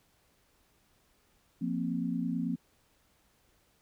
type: chord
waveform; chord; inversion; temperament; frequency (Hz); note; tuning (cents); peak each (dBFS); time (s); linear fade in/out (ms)
sine; F suspended fourth; none; just; 174.61 / 232.8 / 261.9; F3 / Bb3 / C4; 0 / -2 / +2; -34; 1.61-2.56; 10
effects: pink hiss -69 dBFS RMS until 3.81 s